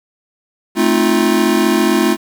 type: chord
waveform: square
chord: F dominant seventh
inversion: first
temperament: just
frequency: 218.3 / 261.9 / 314.3 / 349.2 Hz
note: A3 / C4 / Eb4 / F4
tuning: -13 / +2 / +18 / 0 cents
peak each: -17 / -19 / -18 / -16 dBFS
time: 0.75-2.17 s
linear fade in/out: 50 ms
effects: 7-bit